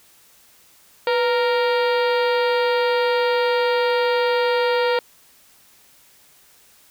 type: harmonic tone with a mistuned harmonic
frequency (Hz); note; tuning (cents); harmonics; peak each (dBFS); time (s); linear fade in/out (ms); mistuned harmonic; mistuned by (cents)
466.2; A#4; 0; 1 / 2 / 3 / 4 / 5 / 6 / 7 / 8 / 9 / 10; -18 / -24 / -28 / -30 / -32 / -34 / -35 / -36 / -37 / -38; 1.07-4.99; 2; 1; +91
effects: white hiss -53 dBFS RMS until 6.9 s